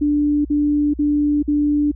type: tone bursts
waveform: sine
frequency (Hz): 293.7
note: D4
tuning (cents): 0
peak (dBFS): -14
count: 4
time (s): 0.01-1.917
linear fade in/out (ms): 10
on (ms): 440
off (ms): 49
effects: added 60 Hz sine -31 dBFS peak until 1.95 s